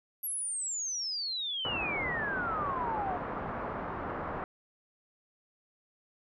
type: exponential sweep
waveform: sine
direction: down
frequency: 11690 to 705 Hz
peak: -32 dBFS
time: 0.23-3.17 s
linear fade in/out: 10 ms
type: low-pass noise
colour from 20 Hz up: white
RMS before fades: -37 dBFS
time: 1.65-4.44 s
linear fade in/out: 0 ms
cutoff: 1300 Hz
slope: 24 dB/octave
effects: none